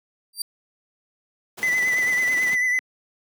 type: tone with exponential growth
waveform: 20% pulse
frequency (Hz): 4699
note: D8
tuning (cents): 0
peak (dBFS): -15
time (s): 0.33-0.42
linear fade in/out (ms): 5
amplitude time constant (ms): 19
type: noise with tremolo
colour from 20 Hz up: pink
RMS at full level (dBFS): -33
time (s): 1.57-2.56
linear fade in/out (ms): 20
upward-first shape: sine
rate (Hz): 20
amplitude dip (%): 55
type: tone with vibrato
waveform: triangle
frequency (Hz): 2000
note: B6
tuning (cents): +21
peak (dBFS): -17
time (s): 1.63-2.79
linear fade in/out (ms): 0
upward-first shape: sine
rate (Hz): 9.1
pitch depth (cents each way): 33
effects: high-pass 200 Hz 12 dB/octave

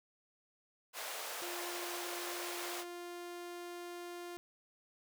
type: high-pass noise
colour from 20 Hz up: pink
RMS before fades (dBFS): -43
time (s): 0.93-2.85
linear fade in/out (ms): 50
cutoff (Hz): 510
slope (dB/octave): 24
type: tone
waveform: sawtooth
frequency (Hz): 350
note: F4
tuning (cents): +4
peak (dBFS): -40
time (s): 1.42-4.37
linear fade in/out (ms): 0
effects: none

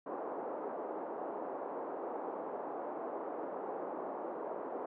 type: band-pass noise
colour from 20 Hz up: pink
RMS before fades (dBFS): -41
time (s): 0.06-4.86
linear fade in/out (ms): 5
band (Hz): 340 to 960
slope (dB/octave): 24
effects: none

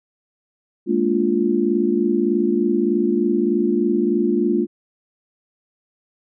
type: chord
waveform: sine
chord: Bb dominant seventh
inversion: third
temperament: just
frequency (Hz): 209.8 / 233.1 / 291.4 / 349.6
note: Ab3 / Bb3 / D4 / F4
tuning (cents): +18 / 0 / -13 / +2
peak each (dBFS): -22 / -22 / -23 / -19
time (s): 0.86-4.67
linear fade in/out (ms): 50
effects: none

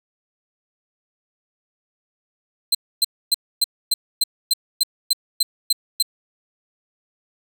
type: tone bursts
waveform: sawtooth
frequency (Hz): 4105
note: C8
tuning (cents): -34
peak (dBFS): -11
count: 12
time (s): 2.72-6.026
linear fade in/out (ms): 5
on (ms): 28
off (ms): 270
effects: none

